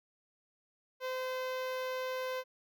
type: tone with notch filter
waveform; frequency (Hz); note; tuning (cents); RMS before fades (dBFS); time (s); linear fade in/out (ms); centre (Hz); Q
sawtooth; 514; C5; -31; -37; 1-2.44; 50; 8700; 0.59
effects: none